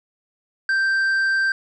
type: tone with tanh clipping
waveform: sine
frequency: 1568 Hz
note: G6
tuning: in tune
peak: -18 dBFS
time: 0.69-1.52 s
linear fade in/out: 2 ms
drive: 5 dB
effects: none